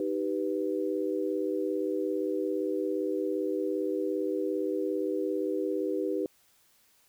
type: chord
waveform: sine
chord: Eb augmented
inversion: none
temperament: equal with one note detuned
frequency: 311.1 / 388.6 / 493.9 Hz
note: Eb4 / G4 / B4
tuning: 0 / -15 / 0 cents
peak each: -32 / -31 / -33 dBFS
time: 0-6.26 s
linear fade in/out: 2 ms
effects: white hiss -65 dBFS RMS until 7.08 s